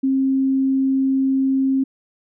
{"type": "tone", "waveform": "sine", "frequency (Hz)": 267.3, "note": "C4", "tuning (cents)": 37, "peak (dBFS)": -15, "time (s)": [0.03, 1.84], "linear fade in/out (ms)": 10, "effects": []}